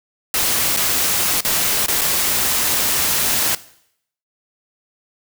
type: noise with dropouts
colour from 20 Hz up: white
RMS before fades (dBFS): -18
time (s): 0.34-3.55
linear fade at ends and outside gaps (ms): 2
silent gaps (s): 0.765-0.771 / 1.407-1.448 / 1.862-1.882 / 2.011-2.015
effects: noise-tail reverb RT60 0.7 s tail -18 dB re dry